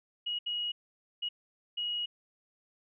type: tone bursts at uneven times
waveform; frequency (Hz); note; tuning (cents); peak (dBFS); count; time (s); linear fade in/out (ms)
sine; 2898; F#7; -37; -31; 4; 0.26-0.39 / 0.46-0.72 / 1.22-1.29 / 1.77-2.06; 10
effects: none